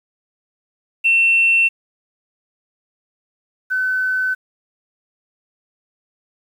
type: tone pair in turn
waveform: sine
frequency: 2700 / 1515.3 Hz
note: E7 / F#6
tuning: +41 / +41 cents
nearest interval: minor seventh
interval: 1000 cents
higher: first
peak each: -10 / -16 dBFS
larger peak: first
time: 1.04-1.69 / 3.7-4.35 s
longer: neither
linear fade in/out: 20 ms
effects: tanh soft clip ceiling -7 dBFS + 8-bit